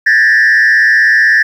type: tone with frequency modulation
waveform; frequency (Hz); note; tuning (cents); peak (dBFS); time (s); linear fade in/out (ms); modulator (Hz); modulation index
sine; 1760; A6; 0; -3; 0.06-1.43; 10; 116; 1
effects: tanh soft clip ceiling -4 dBFS + 7-bit